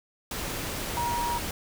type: tone in noise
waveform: sine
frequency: 951 Hz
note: A#5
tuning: 34 cents sharp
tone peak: -27 dBFS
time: 0.97-1.38 s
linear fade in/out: 2 ms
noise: pink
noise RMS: -33 dBFS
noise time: 0.31-1.51 s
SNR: +3 dB
effects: none

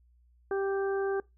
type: harmonic tone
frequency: 392 Hz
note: G4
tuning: in tune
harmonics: 1 / 2 / 3 / 4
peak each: -28 / -38 / -43 / -40 dBFS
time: 0.51-1.2 s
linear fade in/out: 2 ms
effects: noise-tail reverb RT60 0.2 s tail -22 dB re dry + added 60 Hz sine -60 dBFS peak until 1.37 s

